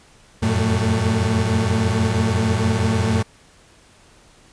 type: tone cluster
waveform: 35% pulse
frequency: 86.6 / 92.8 / 112.9 / 221.3 Hz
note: F2 / F#2 / A2 / A3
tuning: -14 / +6 / +45 / +10 cents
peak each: -26 / -20 / -19 / -21 dBFS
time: 0.42-3.23 s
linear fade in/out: 10 ms
effects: pink hiss -51 dBFS RMS until 4.52 s + resampled to 22050 Hz